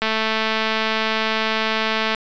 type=click train; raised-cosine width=0.3 ms; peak=-5 dBFS; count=469; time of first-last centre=0.02-2.147 s; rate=220 Hz; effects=resampled to 16000 Hz